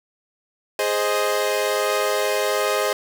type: chord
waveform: sawtooth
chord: Ab major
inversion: none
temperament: equal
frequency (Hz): 415.3 / 523.3 / 622.3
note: Ab4 / C5 / Eb5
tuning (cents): 0 / 0 / 0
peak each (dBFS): -20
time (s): 0.79-2.93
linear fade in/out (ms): 2
effects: none